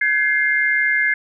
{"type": "tone cluster", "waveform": "sine", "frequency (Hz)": [1550, 1691, 2105], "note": ["G6", "G#6", "C7"], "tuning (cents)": [-20, 31, 10], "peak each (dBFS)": [-25, -18, -18], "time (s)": [0.01, 1.14], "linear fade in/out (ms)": 5, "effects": []}